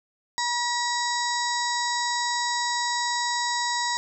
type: harmonic tone with a mistuned harmonic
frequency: 961 Hz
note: B5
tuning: 48 cents flat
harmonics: 1 / 2 / 4 / 5 / 6 / 7 / 8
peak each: -27 / -30 / -33 / -34 / -35 / -35 / -36 dBFS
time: 0.38-3.97 s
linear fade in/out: 0 ms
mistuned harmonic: 6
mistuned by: -83 cents
effects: none